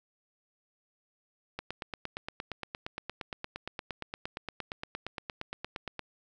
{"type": "click train", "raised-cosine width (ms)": 0.3, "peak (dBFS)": -20, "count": 39, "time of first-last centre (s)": [1.59, 5.993], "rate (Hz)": 8.63, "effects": []}